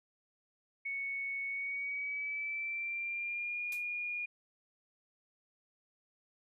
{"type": "tone with pitch glide", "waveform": "sine", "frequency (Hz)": [2217, 2432], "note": ["C#7", "D#7"], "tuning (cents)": [0, -40], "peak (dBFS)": -35, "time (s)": [0.85, 4.26], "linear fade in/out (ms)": 10, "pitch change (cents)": 160, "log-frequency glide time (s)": [1.47, 3.62]}
{"type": "noise with exponential decay", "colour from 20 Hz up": "blue", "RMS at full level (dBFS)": -41, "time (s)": [3.72, 3.87], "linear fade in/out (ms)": 2, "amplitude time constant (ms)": 31}
{"effects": ["resampled to 32000 Hz"]}